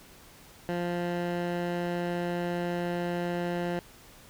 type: tone with low-pass filter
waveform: 15% pulse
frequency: 174.61 Hz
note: F3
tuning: in tune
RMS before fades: -31 dBFS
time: 0.69-3.79 s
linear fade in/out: 0 ms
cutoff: 2700 Hz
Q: 0.69
effects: pink hiss -53 dBFS RMS until 4.29 s